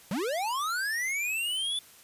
square linear sweep, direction up, 163.1 to 3500 Hz, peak -29 dBFS, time 0.11-1.79 s, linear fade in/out 2 ms, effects white hiss -54 dBFS RMS until 2.03 s + resampled to 32000 Hz

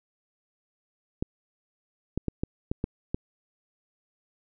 clicks, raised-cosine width 3 ms, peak -14 dBFS, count 7, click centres 1.225 / 2.176 / 2.283 / 2.435 / 2.715 / 2.841 / 3.145 s, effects none

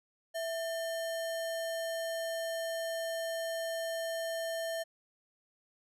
sine tone with sample-and-hold, 659.3 Hz, E5, in tune, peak -33 dBFS, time 0.34-4.84 s, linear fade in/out 20 ms, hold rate 2450 Hz, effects resampled to 32000 Hz

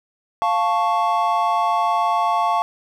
triangle chord, F augmented, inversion none, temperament equal, 698.5 / 880 / 1108.7 Hz, F5 / A5 / C#6, 0 / 0 / 0 cents, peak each -19 dBFS, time 0.42-2.62 s, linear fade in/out 0 ms, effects none

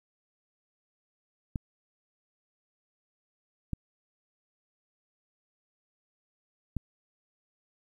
clicks, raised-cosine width 5 ms, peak -19 dBFS, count 3, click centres 1.558 / 3.733 / 6.767 s, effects 10-bit

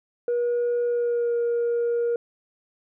sine tone with pitch glide, 480.4 to 472.4 Hz, B4 to A#4, -48 to +23 cents, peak -19 dBFS, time 0.28-2.16 s, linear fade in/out 2 ms, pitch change -29 cents, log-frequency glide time 0.85-1.35 s, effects tanh soft clip ceiling -19 dBFS

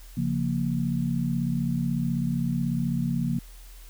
sine chord, Bb minor, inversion first, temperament equal, 138.59 / 174.61 / 233.1 Hz, Db3 / F3 / Bb3, 0 / 0 / 0 cents, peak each -28 dBFS, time 0.17-3.39 s, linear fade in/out 5 ms, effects added 41 Hz sine -43 dBFS peak until 3.89 s + white hiss -53 dBFS RMS until 3.89 s

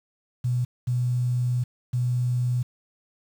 sine tone bursts at uneven times, 123.47 Hz, B2, in tune, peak -21 dBFS, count 3, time 0.44-0.65 / 0.87-1.64 / 1.93-2.63 s, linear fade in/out 10 ms, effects 8-bit

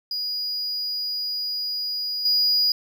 triangle tone with level steps, 4900 Hz, D#8, 27 cents flat, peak -24 / -16 dBFS, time 0.11-2.72 s, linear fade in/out 2 ms, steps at 2.25 s, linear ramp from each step 5 ms, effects 9-bit

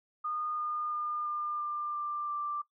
sine tone with pitch steps, 1224 / 1216.2 / 1208.5 / 1200.9 / 1193.3 / 1185.7 / 1178.2 Hz, D#6 / D#6 / D6 / D6 / D6 / D6 / D6, -29 / -40 / +49 / +38 / +27 / +16 / +5 cents, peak -32 dBFS, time 0.24-2.62 s, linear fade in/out 10 ms, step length 340 ms, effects noise-tail reverb RT60 0.1 s tail -17 dB re dry

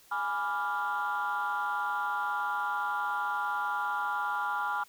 sine chord, G# diminished seventh, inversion none, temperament equal, 830.6 / 987.8 / 1174.7 / 1396.9 Hz, G#5 / B5 / D6 / F6, 0 / 0 / 0 / 0 cents, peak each -33 / -34 / -35 / -32 dBFS, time 0.11-4.84 s, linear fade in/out 10 ms, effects tanh soft clip ceiling -23 dBFS + white hiss -59 dBFS RMS until 4.88 s

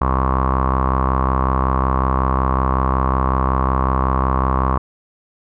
sawtooth tone with low-pass filter, 65.41 Hz, C2, in tune, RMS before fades -17 dBFS, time 0.01-4.78 s, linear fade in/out 5 ms, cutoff 1100 Hz, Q 8.4, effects none

